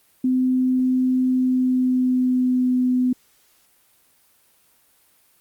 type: tone with pitch glide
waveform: sine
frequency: 256 to 251.9 Hz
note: C4 to B3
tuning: -38 to +34 cents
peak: -16 dBFS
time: 0.24-3.13 s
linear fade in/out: 5 ms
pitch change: -28 cents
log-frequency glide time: 1.28-2.79 s
effects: white hiss -59 dBFS RMS until 5.4 s + Opus 32 kbps